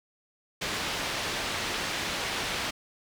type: low-pass noise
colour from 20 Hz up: white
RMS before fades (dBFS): -32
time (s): 0.61-2.71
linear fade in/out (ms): 10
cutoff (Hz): 3800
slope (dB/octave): 12
effects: none